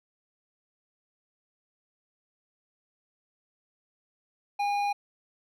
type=tone with hard clipping; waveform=triangle; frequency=814 Hz; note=G#5; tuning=35 cents flat; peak=-27 dBFS; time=4.59-4.93 s; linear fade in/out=10 ms; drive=13 dB; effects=none